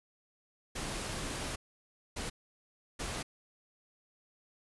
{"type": "noise bursts at uneven times", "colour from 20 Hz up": "pink", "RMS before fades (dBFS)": -38, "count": 3, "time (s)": [[0.75, 1.56], [2.16, 2.3], [2.99, 3.23]], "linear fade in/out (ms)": 10, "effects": ["resampled to 24000 Hz"]}